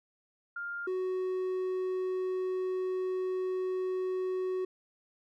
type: tone pair in turn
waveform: sine / triangle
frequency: 1402 / 371.3 Hz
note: F6 / F#4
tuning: +6 / +6 cents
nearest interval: octave + major seventh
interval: 2300 cents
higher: first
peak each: -35 / -28 dBFS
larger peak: second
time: 0.56-0.87 / 0.87-4.65 s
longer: second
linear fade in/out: 5 ms
effects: none